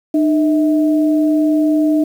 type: tone pair together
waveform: sine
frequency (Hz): 304.3 / 644.8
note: D#4 / E5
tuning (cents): -38 / -38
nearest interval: octave + minor second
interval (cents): 1300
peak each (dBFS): -11 / -21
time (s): 0.14-2.04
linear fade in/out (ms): 5
effects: 7-bit

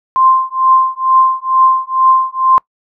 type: tone with tremolo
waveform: sine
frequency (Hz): 1046.5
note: C6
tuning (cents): 0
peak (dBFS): -4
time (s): 0.16-2.58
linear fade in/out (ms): 0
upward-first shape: triangle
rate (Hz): 2.2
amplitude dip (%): 100
effects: noise-tail reverb RT60 0.1 s tail -24 dB re dry

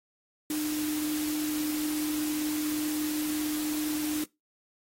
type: tone in noise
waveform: sine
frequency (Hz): 303.2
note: D#4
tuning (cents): -45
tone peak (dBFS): -28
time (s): 0.5-4.24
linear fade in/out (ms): 2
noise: white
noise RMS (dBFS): -37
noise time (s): 0.5-4.24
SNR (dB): +6
effects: noise-tail reverb RT60 0.2 s tail -21 dB re dry + AAC 48 kbps

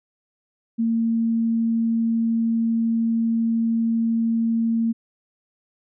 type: tone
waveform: sine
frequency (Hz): 228.2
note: A#3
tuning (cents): -37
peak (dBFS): -18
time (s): 0.78-4.93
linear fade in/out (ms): 20
effects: none

